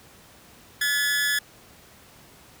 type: tone with amplitude modulation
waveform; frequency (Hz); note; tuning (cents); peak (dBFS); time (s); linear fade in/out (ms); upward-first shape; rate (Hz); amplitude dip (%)
sawtooth; 1710; A6; -50; -15; 0.81-1.39; 5; sine; 273; 65
effects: pink hiss -51 dBFS RMS until 2.6 s + high-pass 60 Hz 12 dB/octave